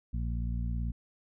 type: harmonic tone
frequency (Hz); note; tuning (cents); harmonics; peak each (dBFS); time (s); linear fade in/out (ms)
58.3; A#1; +1; 1 / 2 / 3 / 4; -31 / -37 / -41 / -43; 0.13-0.92; 10
effects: none